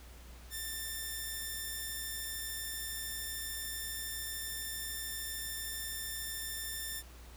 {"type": "tone", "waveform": "5% pulse", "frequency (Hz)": 1787, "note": "A6", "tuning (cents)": 26, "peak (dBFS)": -27, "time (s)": [0.5, 7.03], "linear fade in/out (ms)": 50, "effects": ["added 60 Hz sine -50 dBFS peak until 7.36 s", "pink hiss -57 dBFS RMS until 7.36 s"]}